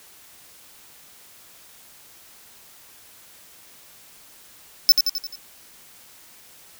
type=tone with echo; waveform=square; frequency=5274 Hz; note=E8; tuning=in tune; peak=-9 dBFS; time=4.89-4.92 s; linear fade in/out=0 ms; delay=87 ms; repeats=5; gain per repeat=-5 dB; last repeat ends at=5.355 s; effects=white hiss -49 dBFS RMS until 6.79 s